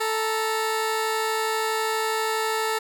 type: tone pair together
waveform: 15% pulse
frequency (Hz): 440 / 932.3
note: A4 / A#5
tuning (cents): 0 / 0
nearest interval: octave + minor second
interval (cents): 1300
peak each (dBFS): -17 / -27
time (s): 0-2.79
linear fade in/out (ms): 10
effects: none